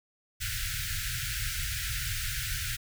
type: band-stop noise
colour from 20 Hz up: pink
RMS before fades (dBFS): -33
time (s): 0.4-2.77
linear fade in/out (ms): 20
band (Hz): 140 to 1400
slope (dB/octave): 96
effects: none